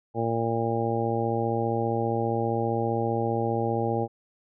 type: harmonic tone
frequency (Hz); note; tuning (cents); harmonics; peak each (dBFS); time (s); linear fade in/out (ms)
115.1; A#2; -22; 1 / 2 / 3 / 4 / 5 / 6 / 7; -30 / -32 / -31 / -30 / -33 / -38 / -30; 0.14-4.08; 50
effects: none